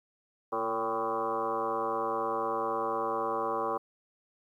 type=tone with frequency modulation; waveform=sine; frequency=784 Hz; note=G5; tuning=in tune; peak=-28 dBFS; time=0.52-3.78 s; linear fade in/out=10 ms; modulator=110 Hz; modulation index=3.9; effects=11-bit